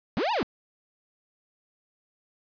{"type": "linear two-way sweep", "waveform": "45% pulse", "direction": "up then down", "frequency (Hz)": [164.81, 987.8, 186], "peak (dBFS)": -24, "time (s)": [0.17, 0.43], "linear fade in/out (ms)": 0, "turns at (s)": 0.32, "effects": ["resampled to 11025 Hz", "11-bit"]}